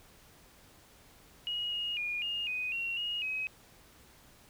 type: tone with pitch steps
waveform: sine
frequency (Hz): 2891 / 2866 / 2433 / 2839 / 2496 / 2742 / 2871 / 2540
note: F#7 / F7 / D#7 / F7 / D#7 / F7 / F7 / D#7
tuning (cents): -41 / +44 / -39 / +28 / +5 / -32 / +47 / +35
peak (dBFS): -32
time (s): 1.47-3.47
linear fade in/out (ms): 0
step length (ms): 250
effects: pink hiss -59 dBFS RMS until 4.49 s